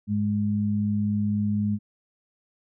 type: tone pair together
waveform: sine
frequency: 103.85 / 207.7 Hz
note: G#2 / G#3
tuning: 0 / 0 cents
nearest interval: octave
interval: 1200 cents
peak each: -27 / -23 dBFS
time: 0.07-1.79 s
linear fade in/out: 50 ms
effects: none